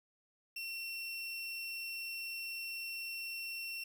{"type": "tone", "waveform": "30% pulse", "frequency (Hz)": 2716, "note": "F7", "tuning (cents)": -49, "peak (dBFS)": -37, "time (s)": [0.56, 3.84], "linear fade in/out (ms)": 5, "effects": ["11-bit"]}